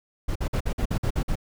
brown noise bursts, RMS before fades -24 dBFS, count 9, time 0.28-1.356 s, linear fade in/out 10 ms, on 76 ms, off 49 ms, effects none

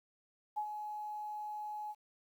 sine tone with ADSR envelope, 844 Hz, G#5, 28 cents sharp, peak -32 dBFS, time 0.56-1.95 s, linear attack 19 ms, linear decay 75 ms, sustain -7 dB, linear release 46 ms, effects 11-bit

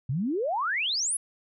sine exponential sweep, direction up, 119.5 to 11175 Hz, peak -25 dBFS, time 0.09-1.17 s, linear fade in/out 5 ms, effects none

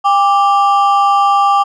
triangle ring-modulated tone, 987.8 Hz, B5, in tune, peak -3 dBFS, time 0.04-1.64 s, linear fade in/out 20 ms, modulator 186 Hz, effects resampled to 22050 Hz

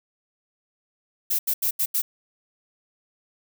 violet noise bursts at uneven times, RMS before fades -23 dBFS, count 5, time 1.3-1.39 / 1.47-1.54 / 1.62-1.71 / 1.79-1.86 / 1.94-2.02 s, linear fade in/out 10 ms, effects none

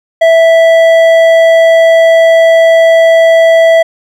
sine tone with hard clipping, 658 Hz, E5, 3 cents flat, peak -4 dBFS, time 0.21-3.83 s, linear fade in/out 10 ms, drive 8 dB, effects none

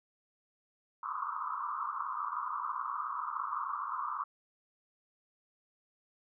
white band-pass noise, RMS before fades -37 dBFS, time 1.03-4.24 s, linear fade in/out 5 ms, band 980 to 1300 Hz, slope 96 dB/octave, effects none

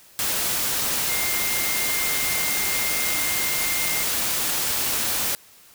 sine tone in noise, 2109 Hz, C7, 13 cents sharp, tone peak -29 dBFS, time 1.09-4.03 s, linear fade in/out 0 ms, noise white, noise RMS -24 dBFS, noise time 0.19-5.35 s, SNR -8 dB, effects white hiss -51 dBFS RMS until 5.74 s

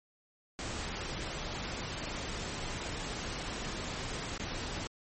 pink noise with dropouts, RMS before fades -38 dBFS, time 0.59-4.87 s, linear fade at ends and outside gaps 0 ms, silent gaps 4.377-4.397 s, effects MP3 32 kbps

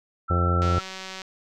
sine tone, 1336 Hz, E6, 23 cents sharp, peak -25 dBFS, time 0.28-0.81 s, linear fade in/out 20 ms
harmonic tone, 87.31 Hz, F2, in tune, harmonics 1 / 2 / 3 / 4 / 5 / 6 / 7 / 8 / 9, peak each -21 / -29 / -38 / -32 / -35 / -33 / -38 / -40 / -39 dBFS, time 0.3-0.79 s, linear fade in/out 5 ms
click train, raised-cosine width 0.2 ms, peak -19 dBFS, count 114, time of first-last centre 0.62-1.218 s, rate 189 Hz
effects none

